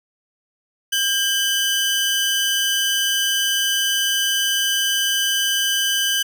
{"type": "tone pair together", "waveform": "sawtooth", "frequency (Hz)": [1600, 3006], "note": ["G6", "F#7"], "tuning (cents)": [35, 27], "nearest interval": "major seventh", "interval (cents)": 1092, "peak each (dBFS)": [-19, -16], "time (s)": [0.92, 6.23], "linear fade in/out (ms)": 10, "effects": []}